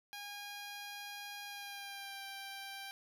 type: tone with pitch glide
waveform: 10% pulse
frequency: 816 to 786.4 Hz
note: G#5 to G5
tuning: -31 to +5 cents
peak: -36 dBFS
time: 0.13-2.91 s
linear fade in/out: 0 ms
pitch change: -64 cents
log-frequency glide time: 1.44-2.22 s
effects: none